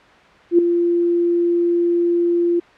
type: tone with ADSR envelope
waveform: sine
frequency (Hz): 345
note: F4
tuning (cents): -21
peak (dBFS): -6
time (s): 0.51-2.6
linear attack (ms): 76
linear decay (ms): 4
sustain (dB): -8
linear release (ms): 10
effects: white hiss -46 dBFS RMS until 2.77 s + low-pass 2000 Hz 12 dB/octave